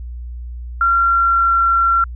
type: tone with pitch glide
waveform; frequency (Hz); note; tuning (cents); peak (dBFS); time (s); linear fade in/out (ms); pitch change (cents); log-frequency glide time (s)
sine; 1373 to 1363.5; F6 to F6; -30 to -42; -11; 0.81-2.04; 2; -12; 1.02-1.6
effects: added 60 Hz sine -26 dBFS peak until 2.15 s